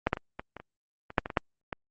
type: clicks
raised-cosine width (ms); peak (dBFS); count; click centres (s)
0.5; -8 / -9 / -21 / -20 / -25 / -28 / -26 / -6 / -18 / -20 / -8 / -17; 12; 0.07 / 0.131 / 0.171 / 0.395 / 0.567 / 0.6 / 1.104 / 1.182 / 1.259 / 1.302 / 1.372 / 1.728
effects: Opus 32 kbps